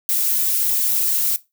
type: noise with flanger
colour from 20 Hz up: violet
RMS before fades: -19 dBFS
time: 0.09-1.36 s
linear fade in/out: 0 ms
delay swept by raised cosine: 1.6 to 4.8 ms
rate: 3 Hz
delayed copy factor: +0.75
effects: noise-tail reverb RT60 0.2 s tail -17 dB re dry